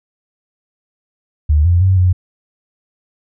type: tone with pitch steps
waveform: sine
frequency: 75.2 / 87.2 / 94.5 / 90.9 Hz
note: D2 / F2 / F#2 / F#2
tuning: +42 / -2 / +37 / -30 cents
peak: -8 dBFS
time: 1.49-2.13 s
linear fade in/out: 10 ms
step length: 160 ms
effects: none